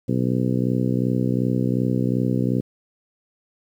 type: harmonic tone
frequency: 62.7 Hz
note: B1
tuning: 27 cents sharp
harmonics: 2 / 3 / 4 / 5 / 6 / 7 / 8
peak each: -23 / -24 / -24 / -29 / -31 / -33 / -33 dBFS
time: 0.08-2.61 s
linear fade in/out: 10 ms
effects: 9-bit